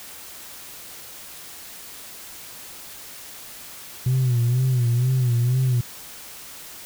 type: tone with vibrato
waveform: sine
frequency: 124.3 Hz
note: B2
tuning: 12 cents sharp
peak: -15 dBFS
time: 4.06-5.81 s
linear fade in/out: 5 ms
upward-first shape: sine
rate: 2.1 Hz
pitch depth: 88 cents each way
effects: tanh soft clip ceiling -15 dBFS + white hiss -40 dBFS RMS until 6.85 s